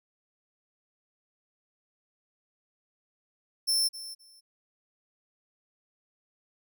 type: tone with echo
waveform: sawtooth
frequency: 5350 Hz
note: E8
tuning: 25 cents sharp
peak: -21 dBFS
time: 3.67-3.89 s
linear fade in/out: 20 ms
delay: 260 ms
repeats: 2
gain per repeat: -15 dB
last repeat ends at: 4.41 s
effects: none